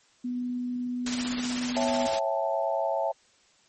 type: tone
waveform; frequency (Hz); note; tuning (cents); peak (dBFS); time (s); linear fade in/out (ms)
sine; 246.9; B3; 0; -28; 0.24-2.07; 10
type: noise with tremolo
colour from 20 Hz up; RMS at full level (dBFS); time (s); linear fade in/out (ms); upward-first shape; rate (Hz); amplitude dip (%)
white; -30; 1.06-2.19; 5; sine; 16; 40
type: chord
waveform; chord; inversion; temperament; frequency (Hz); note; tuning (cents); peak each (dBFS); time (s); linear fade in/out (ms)
sine; A dominant seventh; first; just; 550 / 660 / 792 / 880; C#5 / E5 / G5 / A5; -14 / +2 / +18 / 0; -30 / -28 / -34 / -31; 1.76-3.12; 10
effects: white hiss -62 dBFS RMS until 3.68 s + MP3 32 kbps